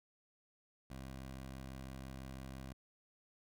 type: tone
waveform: 15% pulse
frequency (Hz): 66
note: C2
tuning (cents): +16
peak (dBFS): -40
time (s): 0.9-2.73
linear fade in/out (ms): 5
effects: none